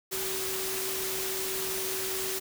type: tone in noise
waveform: sine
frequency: 380.4 Hz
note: F#4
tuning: 48 cents sharp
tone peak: -36 dBFS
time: 0.11-2.4 s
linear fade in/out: 20 ms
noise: white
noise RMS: -33 dBFS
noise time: 0.11-2.4 s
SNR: -6 dB
effects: none